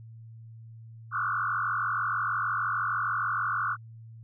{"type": "tone with frequency modulation", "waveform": "sine", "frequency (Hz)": 1293, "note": "E6", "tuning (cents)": -34, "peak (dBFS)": -26, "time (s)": [1.11, 3.77], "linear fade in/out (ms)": 50, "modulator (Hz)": 46.4, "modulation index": 4.2, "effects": ["added 113 Hz sine -44 dBFS peak until 4.23 s"]}